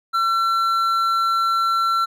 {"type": "tone with hard clipping", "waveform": "triangle", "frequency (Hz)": 1350, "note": "E6", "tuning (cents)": 41, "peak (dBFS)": -18, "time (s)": [0.13, 2.06], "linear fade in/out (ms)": 20, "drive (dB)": 9, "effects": []}